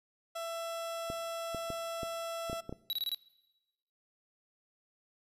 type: tone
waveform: 30% pulse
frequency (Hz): 667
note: E5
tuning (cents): +20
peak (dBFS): -34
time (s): 0.35-2.61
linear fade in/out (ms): 10
type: clicks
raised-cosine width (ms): 2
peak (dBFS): -26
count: 8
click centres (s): 1.101 / 1.547 / 1.703 / 2.032 / 2.498 / 2.53 / 2.694 / 2.726
type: tone bursts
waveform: square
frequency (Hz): 3899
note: B7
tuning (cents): -23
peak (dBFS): -32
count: 5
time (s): 2.9-3.146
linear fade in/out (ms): 0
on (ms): 30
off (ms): 24
effects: noise-tail reverb RT60 1.0 s tail -20 dB re dry + resampled to 32000 Hz